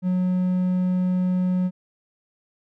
triangle tone, 182.6 Hz, F#3, 23 cents flat, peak -17 dBFS, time 0.02-1.71 s, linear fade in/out 50 ms, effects none

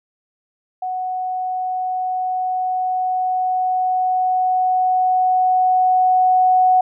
sine tone with level ramp, 740 Hz, F#5, in tune, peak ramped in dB -21 to -10 dBFS, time 0.82-6.81 s, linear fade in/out 5 ms, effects none

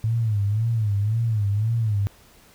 sine tone with vibrato, 108 Hz, A2, 32 cents flat, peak -19 dBFS, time 0.04-2.07 s, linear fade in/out 0 ms, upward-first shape sine, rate 1.9 Hz, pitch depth 130 cents each way, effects pink hiss -53 dBFS RMS until 2.54 s

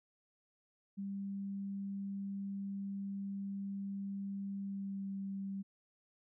sine tone with pitch glide, 197.6 to 195.56 Hz, G3 to G3, +14 to -4 cents, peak -38 dBFS, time 0.97-5.63 s, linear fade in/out 20 ms, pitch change -18 cents, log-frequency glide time 4.61-5.09 s, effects none

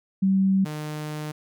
sine / sawtooth tone pair in turn, 192.3 / 151.92 Hz, G3 / D#3, -33 / -41 cents, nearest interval major third, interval 408 cents, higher first, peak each -17 / -26 dBFS, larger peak first, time 0.22-0.65 / 0.65-1.32 s, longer second, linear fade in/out 10 ms, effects none

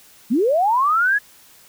sine linear sweep, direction up, 199.1 to 1709 Hz, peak -14 dBFS, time 0.3-1.19 s, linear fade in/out 20 ms, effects white hiss -49 dBFS RMS until 1.68 s

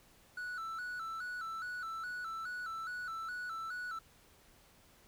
triangle tone with vibrato, 1396.9 Hz, F6, in tune, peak -37 dBFS, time 0.37-3.99 s, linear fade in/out 5 ms, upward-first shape square, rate 2.4 Hz, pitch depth 90 cents each way, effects pink hiss -64 dBFS RMS until 5.07 s

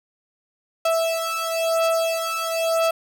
35% pulse beating tone pair, 657 / 658 Hz, E5 / E5, -6 / -3 cents, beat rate 1 Hz, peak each -22 / -21 dBFS, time 0.85-2.91 s, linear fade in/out 5 ms, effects none

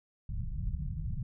pink low-pass noise, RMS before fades -35 dBFS, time 0.29-1.23 s, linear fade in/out 5 ms, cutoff 170 Hz, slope 48 dB/octave, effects none

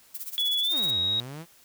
violet noise with tremolo, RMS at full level -34 dBFS, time 0.14-0.91 s, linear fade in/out 10 ms, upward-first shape sine, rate 16 Hz, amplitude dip 85%
sine tone with pitch glide, 3400 to 3794 Hz, G#7 to A#7, +40 to +30 cents, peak -23 dBFS, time 0.38-1.2 s, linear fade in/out 0 ms, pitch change +190 cents, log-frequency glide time 0.6-0.8 s
sawtooth exponential two-way sweep, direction down then up, 400.1 to 84.3 to 174.9 Hz, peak -33 dBFS, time 0.7-1.46 s, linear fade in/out 50 ms, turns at 0.99 s
effects white hiss -57 dBFS RMS until 1.64 s

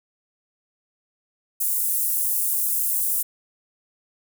pink high-pass noise, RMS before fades -23 dBFS, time 1.6-3.23 s, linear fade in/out 10 ms, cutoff 9900 Hz, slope 24 dB/octave, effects none

